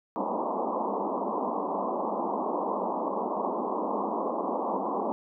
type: band-pass noise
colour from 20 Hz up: white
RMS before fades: -30 dBFS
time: 0.16-5.12 s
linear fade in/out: 0 ms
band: 190 to 1100 Hz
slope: 96 dB/octave
effects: none